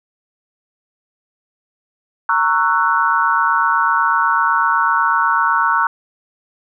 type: chord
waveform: sine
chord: F# dominant seventh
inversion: first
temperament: just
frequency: 925 / 1110 / 1332 / 1480 Hz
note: A#5 / C#6 / E6 / F#6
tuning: -14 / +2 / +18 / 0 cents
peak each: -18 dBFS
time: 2.29-5.87 s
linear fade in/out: 2 ms
effects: none